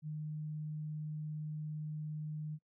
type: tone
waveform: sine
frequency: 152.9 Hz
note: D#3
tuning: 30 cents flat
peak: -38 dBFS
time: 0.02-2.59 s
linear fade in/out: 50 ms
effects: noise-tail reverb RT60 0.1 s tail -26 dB re dry